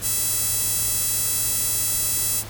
sawtooth tone with high-pass filter, 659.3 Hz, E5, in tune, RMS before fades -23 dBFS, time 0.01-2.44 s, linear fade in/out 50 ms, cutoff 8800 Hz, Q 1.1, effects added 106 Hz sine -38 dBFS peak until 2.49 s + pink hiss -38 dBFS RMS until 2.49 s

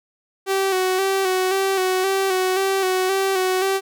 sawtooth tone with vibrato, 379.5 Hz, F#4, 44 cents sharp, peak -14 dBFS, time 0.46-3.81 s, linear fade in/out 50 ms, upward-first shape square, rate 1.9 Hz, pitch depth 35 cents each way, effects none

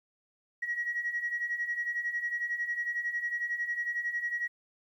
sine beating tone pair, 1900 / 1911 Hz, A#6 / A#6, +33 / +43 cents, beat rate 11 Hz, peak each -36 / -31 dBFS, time 0.62-4.48 s, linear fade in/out 10 ms, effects tanh soft clip ceiling -23 dBFS + 11-bit

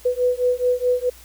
sine beating tone pair, 493.9 / 498.6 Hz, B4 / B4, 0 / +16 cents, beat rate 4.7 Hz, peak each -20 dBFS, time 0.05-1.1 s, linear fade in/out 10 ms, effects added 60 Hz sine -47 dBFS peak until 1.24 s + white hiss -47 dBFS RMS until 1.24 s

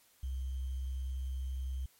sine tone with sample-and-hold, 65.1 Hz, C2, 8 cents flat, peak -34 dBFS, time 0.23-1.86 s, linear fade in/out 5 ms, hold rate 3150 Hz, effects white hiss -66 dBFS RMS until 1.99 s + MP3 64 kbps

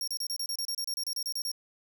sawtooth tone bursts, 5560 Hz, F8, 9 cents flat, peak -28 dBFS, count 16, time 0.01-1.516 s, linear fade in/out 2 ms, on 66 ms, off 30 ms, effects none

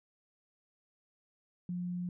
sine tone, 177.7 Hz, F3, 30 cents sharp, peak -34 dBFS, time 1.69-2.09 s, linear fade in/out 2 ms, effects none

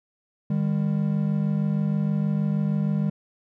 triangle tone pair together, 153.92 / 200.3 Hz, D#3 / G3, -18 / +38 cents, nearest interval perfect fourth, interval 456 cents, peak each -22 dBFS, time 0.5-3.1 s, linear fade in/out 5 ms, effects none

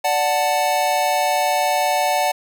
square chord, D major, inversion none, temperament equal, 587.3 / 740 / 880 Hz, D5 / F#5 / A5, 0 / 0 / 0 cents, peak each -23 / -20 / -23 dBFS, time 0.04-2.32 s, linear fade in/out 10 ms, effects none

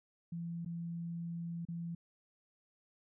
sine tone with dropouts, 169.2 Hz, E3, 45 cents sharp, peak -38 dBFS, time 0.32-1.95 s, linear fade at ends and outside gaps 5 ms, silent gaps 0.649-0.659 / 1.652-1.685 s, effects none

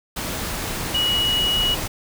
sine tone in noise, 2915 Hz, F#7, 26 cents flat, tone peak -18 dBFS, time 0.94-1.75 s, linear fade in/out 10 ms, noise pink, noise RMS -27 dBFS, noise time 0.16-1.88 s, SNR +6 dB, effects none

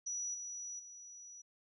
sine tone with level steps, 5870 Hz, F#8, 15 cents flat, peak -37 / -42 / -50 dBFS, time 0.06-1.42 s, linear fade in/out 10 ms, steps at 0.34 / 0.79 s, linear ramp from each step 5 ms, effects none

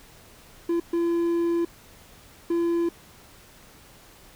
triangle tone bursts at uneven times, 339.8 Hz, F4, 47 cents flat, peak -19 dBFS, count 3, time 0.69-0.8 / 0.93-1.65 / 2.5-2.89 s, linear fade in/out 5 ms, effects pink hiss -51 dBFS RMS until 4.35 s

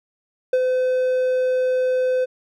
triangle tone with ADSR envelope, 510 Hz, C5, 44 cents flat, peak -11 dBFS, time 0.53-2.26 s, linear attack 4 ms, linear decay 48 ms, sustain -4 dB, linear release 25 ms, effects none

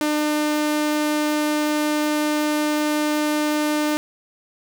sawtooth tone, 300.9 Hz, D4, 42 cents sharp, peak -15 dBFS, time 0.01-3.97 s, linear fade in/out 0 ms, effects none

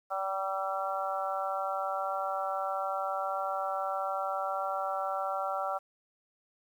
harmonic tone, 192.8 Hz, G3, 28 cents flat, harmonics 3 / 4 / 5 / 6 / 7, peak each -36 / -34 / -43 / -39 / -36 dBFS, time 0.1-5.79 s, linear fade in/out 20 ms, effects 10-bit

